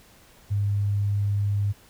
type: tone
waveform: sine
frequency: 101.5 Hz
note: G#2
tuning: 39 cents flat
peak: -21 dBFS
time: 0.5-1.73 s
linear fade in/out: 20 ms
effects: pink hiss -54 dBFS RMS until 1.89 s